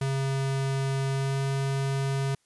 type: tone with pitch glide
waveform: square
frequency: 135.6 to 136.54 Hz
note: C#3 to C#3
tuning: -38 to -26 cents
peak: -26 dBFS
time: 0.01-2.35 s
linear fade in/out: 5 ms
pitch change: +12 cents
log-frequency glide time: 1.1-1.4 s
effects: white hiss -70 dBFS RMS until 2.45 s + resampled to 24000 Hz